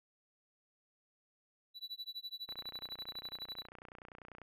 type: tone with tremolo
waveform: triangle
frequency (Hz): 3951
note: B7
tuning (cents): 0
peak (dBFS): -38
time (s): 1.74-3.67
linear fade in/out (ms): 50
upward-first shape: sine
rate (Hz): 12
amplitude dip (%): 100
type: click train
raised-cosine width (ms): 0.5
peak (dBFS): -35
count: 59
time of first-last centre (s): 2.49-4.417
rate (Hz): 30.1
effects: none